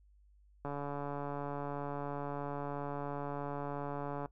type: click train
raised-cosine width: 1 ms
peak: -26 dBFS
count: 517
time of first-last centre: 0.65-4.258 s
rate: 143 Hz
effects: noise-tail reverb RT60 0.1 s tail -20 dB re dry + added 50 Hz sine -61 dBFS peak until 4.31 s